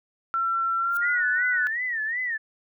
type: tone with pitch glide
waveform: sine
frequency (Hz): 1352 to 1482.9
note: E6 to F#6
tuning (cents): +43 to +3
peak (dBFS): -22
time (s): 0.34-1.67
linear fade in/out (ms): 0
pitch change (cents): +160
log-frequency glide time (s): 0.8-1.27
type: noise with exponential growth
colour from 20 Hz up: violet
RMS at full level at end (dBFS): -34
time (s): 0.89-0.97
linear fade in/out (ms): 1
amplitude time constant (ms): 17
type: tone with vibrato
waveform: sine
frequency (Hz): 1864.7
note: A#6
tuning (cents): 0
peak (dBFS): -25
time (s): 1.01-2.38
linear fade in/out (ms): 20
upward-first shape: sine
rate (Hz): 2.7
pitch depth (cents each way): 140
effects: none